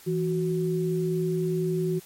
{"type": "tone pair together", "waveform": "sine", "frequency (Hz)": [164.95, 370], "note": ["E3", "F#4"], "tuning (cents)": [1, 0], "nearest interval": "octave + major second", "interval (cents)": 1399, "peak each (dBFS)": -26, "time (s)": [0.06, 2], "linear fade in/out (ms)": 20, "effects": ["white hiss -50 dBFS RMS until 2.05 s", "MP3 64 kbps"]}